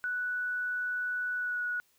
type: tone with pitch glide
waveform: sine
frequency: 1480 to 1462.2 Hz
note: F#6 to F#6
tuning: 0 to -21 cents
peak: -30 dBFS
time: 0.04-1.8 s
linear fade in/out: 0 ms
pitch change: -21 cents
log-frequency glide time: 1.37-1.63 s
effects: white hiss -69 dBFS RMS until 1.98 s